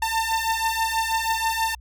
sawtooth beating tone pair, 895 / 901.2 Hz, A5 / A5, +29 / +41 cents, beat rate 6.2 Hz, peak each -21 dBFS, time 0.02-1.75 s, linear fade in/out 5 ms, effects added 60 Hz sine -42 dBFS peak until 1.8 s

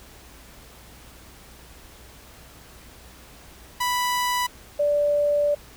sawtooth / sine tone pair in turn, 987.8 / 584.3 Hz, B5 / D5, 0 / -9 cents, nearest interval major sixth, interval 909 cents, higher first, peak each -18 dBFS, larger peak neither, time 3.8-4.47 / 4.79-5.55 s, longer second, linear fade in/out 10 ms, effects added 60 Hz sine -51 dBFS peak until 5.76 s + pink hiss -48 dBFS RMS until 5.76 s

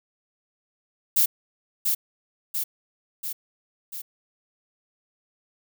violet noise with echo, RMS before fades -19 dBFS, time 1.16-1.26 s, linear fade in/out 10 ms, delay 690 ms, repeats 4, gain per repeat -4 dB, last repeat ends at 4.02 s, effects none

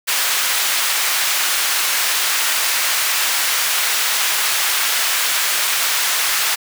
pink high-pass noise, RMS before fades -18 dBFS, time 0.07-6.56 s, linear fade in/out 20 ms, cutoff 1400 Hz, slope 12 dB/octave, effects none

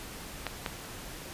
clicks, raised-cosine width 0.3 ms, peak -15 dBFS, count 2, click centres 0.467 / 0.662 s, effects pink hiss -43 dBFS RMS until 1.33 s + resampled to 32000 Hz

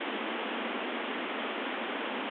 pink band-pass noise, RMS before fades -35 dBFS, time 0-2.3 s, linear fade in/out 10 ms, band 210 to 3400 Hz, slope 96 dB/octave, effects none

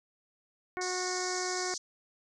harmonic tone, 365.5 Hz, F#4, 21 cents flat, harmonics 1 / 2 / 3 / 4 / 5 / 6, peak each -36 / -39 / -41 / -42 / -43 / -44 dBFS, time 0.77-1.74 s, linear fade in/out 0 ms
pink band-pass noise, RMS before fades -38 dBFS, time 0.81-1.78 s, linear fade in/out 5 ms, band 4600 to 7100 Hz, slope 48 dB/octave
effects none

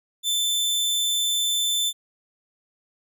sawtooth tone, 3535 Hz, A7, 7 cents sharp, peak -18 dBFS, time 0.23-1.93 s, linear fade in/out 50 ms, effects none

